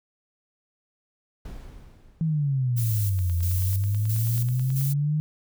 brown noise with exponential decay, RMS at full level -36 dBFS, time 1.45-2.93 s, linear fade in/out 5 ms, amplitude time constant 320 ms
sine exponential two-way sweep, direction down then up, 164.81 to 85.1 to 154.7 Hz, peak -21 dBFS, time 2.21-5.2 s, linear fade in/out 0 ms, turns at 3.35 s
violet noise with tremolo, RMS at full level -33 dBFS, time 2.76-4.94 s, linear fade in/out 20 ms, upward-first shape square, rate 1.5 Hz, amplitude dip 65%
click train, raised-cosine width 0.2 ms, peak -28 dBFS, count 16, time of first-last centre 3.19-4.812 s, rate 9.25 Hz
effects none

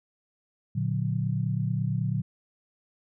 sine chord, Bb augmented, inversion none, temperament just, 116.54 / 145.68 / 182.1 Hz, Bb2 / D3 / F#3, 0 / -14 / -27 cents, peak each -28 / -29 / -31 dBFS, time 0.75-2.22 s, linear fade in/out 10 ms, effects none

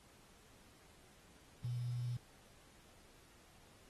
sine tone with quantisation, 121.7 Hz, B2, 25 cents flat, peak -37 dBFS, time 1.64-2.17 s, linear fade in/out 5 ms, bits 10, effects pink hiss -65 dBFS RMS until 3.89 s + AAC 32 kbps

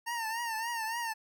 25% pulse tone with vibrato, 914 Hz, A#5, 34 cents flat, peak -29 dBFS, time 0.06-1.14 s, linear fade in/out 20 ms, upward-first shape triangle, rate 3.5 Hz, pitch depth 88 cents each way, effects none

